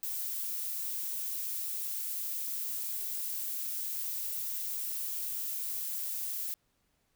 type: noise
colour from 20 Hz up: violet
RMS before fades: -36 dBFS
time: 0.03-6.54 s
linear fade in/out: 0 ms
effects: pink hiss -75 dBFS RMS until 7.15 s